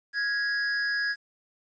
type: tone with amplitude modulation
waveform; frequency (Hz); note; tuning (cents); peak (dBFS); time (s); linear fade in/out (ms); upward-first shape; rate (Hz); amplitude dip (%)
square; 1661.2; G#6; 0; -24; 0.13-1.16; 50; sine; 242; 45
effects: resampled to 16000 Hz + 10-bit